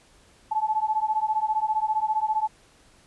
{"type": "beating tone pair", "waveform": "sine", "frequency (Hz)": [858, 873], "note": ["A5", "A5"], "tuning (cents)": [-44, -14], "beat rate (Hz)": 15, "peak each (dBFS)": -25, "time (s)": [0.51, 2.48], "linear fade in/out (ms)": 10, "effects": ["pink hiss -57 dBFS RMS until 3.06 s", "resampled to 24000 Hz"]}